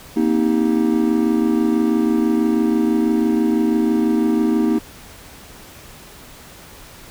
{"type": "chord", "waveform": "triangle", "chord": "C minor seventh", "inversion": "third", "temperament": "just", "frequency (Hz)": [235.5, 261.6, 314, 392.4], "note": ["Bb3", "C4", "Eb4", "G4"], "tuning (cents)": [18, 0, 16, 2], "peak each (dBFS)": [-16, -22, -16, -22], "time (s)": [0.16, 4.79], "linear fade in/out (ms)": 10, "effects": ["pink hiss -41 dBFS RMS until 7.1 s"]}